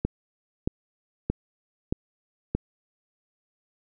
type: click train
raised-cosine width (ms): 3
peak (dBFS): -11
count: 5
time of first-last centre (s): 0.05-2.55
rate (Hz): 1.6
effects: none